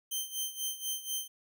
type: tone with tremolo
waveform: 10% pulse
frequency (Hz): 3114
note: G7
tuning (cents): -12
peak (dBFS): -23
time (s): 0.11-1.28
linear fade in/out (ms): 10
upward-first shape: sine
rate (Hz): 4.1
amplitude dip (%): 80
effects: none